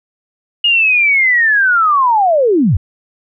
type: linear sweep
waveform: sine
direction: down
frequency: 2876 to 66.8 Hz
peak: -8 dBFS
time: 0.64-2.77 s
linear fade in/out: 5 ms
effects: none